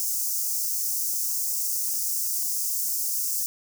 white high-pass noise, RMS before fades -27 dBFS, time 0-3.46 s, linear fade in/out 0 ms, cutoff 5300 Hz, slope 48 dB/octave, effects none

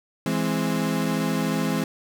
35% pulse chord, E augmented, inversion none, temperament equal, 164.81 / 207.7 / 261.6 Hz, E3 / G#3 / B#3, 0 / 0 / 0 cents, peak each -25 dBFS, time 0.26-1.84 s, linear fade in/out 2 ms, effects none

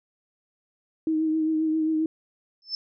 sine tone with vibrato, 315.5 Hz, D#4, 24 cents sharp, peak -21 dBFS, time 1.07-2.06 s, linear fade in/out 2 ms, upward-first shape triangle, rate 7.5 Hz, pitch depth 31 cents each way
sine tone with exponential growth, 5274 Hz, E8, in tune, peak -23 dBFS, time 2.62-2.75 s, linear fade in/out 1 ms, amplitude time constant 28 ms
effects none

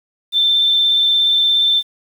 sine tone with vibrato, 3556 Hz, A7, 18 cents sharp, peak -11 dBFS, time 0.32-1.83 s, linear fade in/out 50 ms, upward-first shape sine, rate 17 Hz, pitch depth 12 cents each way, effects 7-bit

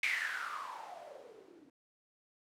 violet noise with low-pass filter sweep, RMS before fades -41 dBFS, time 0.03-1.7 s, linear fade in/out 2 ms, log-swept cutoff 2300 to 280 Hz, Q 8.4, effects none

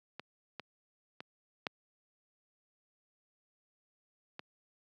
clicks, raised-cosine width 0.3 ms, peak -26 / -25 / -27 / -17 / -26 dBFS, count 5, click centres 0.196 / 0.597 / 1.205 / 1.668 / 4.394 s, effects high-pass 150 Hz 12 dB/octave

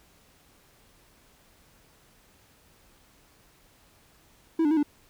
triangle tone with pitch steps, 325.5 / 294.1 / 320.6 / 292.9 Hz, E4 / D4 / E4 / D4, -22 / +3 / -48 / -5 cents, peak -18 dBFS, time 4.59-4.83 s, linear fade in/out 5 ms, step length 60 ms, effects pink hiss -60 dBFS RMS until 5.09 s

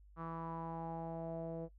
sawtooth tone with low-pass filter sweep, 164.81 Hz, E3, in tune, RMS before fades -43 dBFS, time 0.16-1.69 s, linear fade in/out 50 ms, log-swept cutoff 1200 to 560 Hz, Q 5.4, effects noise-tail reverb RT60 0.1 s tail -22 dB re dry + added 50 Hz sine -58 dBFS peak until 1.78 s

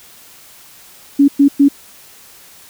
sine tone bursts, 281.2 Hz, C#4, 25 cents sharp, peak -5 dBFS, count 3, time 1.19-1.686 s, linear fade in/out 10 ms, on 92 ms, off 110 ms, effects white hiss -42 dBFS RMS until 2.69 s

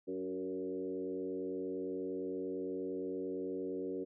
sine tone with frequency modulation, 374.4 Hz, F#4, 20 cents sharp, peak -36 dBFS, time 0.07-4.05 s, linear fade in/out 20 ms, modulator 91.3 Hz, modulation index 1.3, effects none

